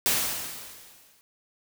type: noise with exponential decay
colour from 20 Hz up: white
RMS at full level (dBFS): -22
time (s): 0.06-1.21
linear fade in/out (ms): 0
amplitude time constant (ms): 250
effects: none